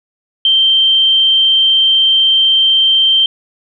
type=tone; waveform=sine; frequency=3136 Hz; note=G7; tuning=in tune; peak=-7 dBFS; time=0.45-3.26 s; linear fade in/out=2 ms; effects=none